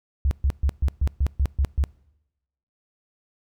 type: tone bursts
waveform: sine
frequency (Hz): 68.7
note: C#2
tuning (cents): -15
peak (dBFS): -17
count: 9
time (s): 0.25-1.839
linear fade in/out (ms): 0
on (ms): 61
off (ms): 130
effects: noise-tail reverb RT60 0.9 s tail -23 dB re dry